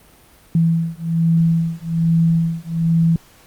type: beating tone pair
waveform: sine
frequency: 164.81 / 166.01 Hz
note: E3 / E3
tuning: 0 / +13 cents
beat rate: 1.2 Hz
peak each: -17 dBFS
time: 0.55-3.16 s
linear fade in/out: 2 ms
effects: pink hiss -49 dBFS RMS until 3.46 s + Opus 32 kbps